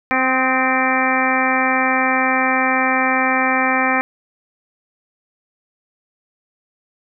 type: harmonic tone with a mistuned harmonic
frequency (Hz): 260.3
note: C4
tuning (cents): -9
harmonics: 1 / 2 / 3 / 4 / 5 / 6 / 7 / 8 / 9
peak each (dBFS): -22 / -25 / -21 / -24 / -23 / -27 / -21 / -27 / -22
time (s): 0.11-4.01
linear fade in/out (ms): 0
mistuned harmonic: 5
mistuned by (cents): -34
effects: none